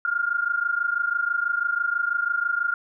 sine tone pair together, 1396.9 / 1423 Hz, F6 / F6, 0 / +32 cents, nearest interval unison, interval 32 cents, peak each -24 / -25 dBFS, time 0.05-2.74 s, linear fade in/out 2 ms, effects none

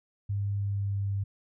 sine tone with pitch glide, 100.6 to 99.16 Hz, G2 to G2, +45 to +20 cents, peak -27 dBFS, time 0.29-1.24 s, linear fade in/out 10 ms, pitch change -25 cents, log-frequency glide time 0.57-1.13 s, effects none

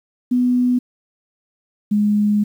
sine tone pair in turn, 248.1 / 208.1 Hz, B3 / G#3, +8 / +4 cents, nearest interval minor third, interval 304 cents, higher first, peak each -13 dBFS, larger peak neither, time 0.31-0.79 / 1.91-2.44 s, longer second, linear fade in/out 10 ms, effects 8-bit

